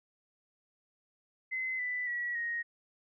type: tone with pitch steps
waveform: sine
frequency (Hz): 2047 / 1987.6 / 1929.9 / 1873.9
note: C7 / B6 / B6 / A#6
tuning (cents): -38 / +11 / -40 / +9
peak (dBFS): -32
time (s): 1.51-2.63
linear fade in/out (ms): 20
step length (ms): 280
effects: none